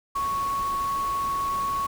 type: tone in noise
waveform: sine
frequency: 1108.7 Hz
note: C#6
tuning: in tune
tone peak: -24 dBFS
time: 0.15-1.87 s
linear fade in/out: 10 ms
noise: pink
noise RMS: -39 dBFS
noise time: 0.15-1.87 s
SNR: +12 dB
effects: none